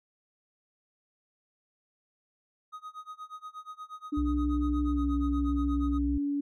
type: tone with tremolo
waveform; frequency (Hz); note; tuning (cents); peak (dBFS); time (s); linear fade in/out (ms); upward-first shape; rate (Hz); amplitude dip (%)
triangle; 1252; D#6; +10; -36; 2.72-5.99; 20; sine; 8.4; 95
type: tone with pitch glide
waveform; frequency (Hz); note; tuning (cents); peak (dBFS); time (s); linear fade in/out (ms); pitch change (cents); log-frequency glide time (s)
sine; 294.1 to 285.1; D4 to C#4; +3 to +49; -27; 4.12-6.41; 10; -54; 4.86-5.04
type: tone with vibrato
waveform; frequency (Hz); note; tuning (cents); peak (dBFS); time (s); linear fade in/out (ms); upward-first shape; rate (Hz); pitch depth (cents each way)
sine; 62.7; B1; +27; -29; 4.17-6.18; 5; sine; 6.8; 32
effects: none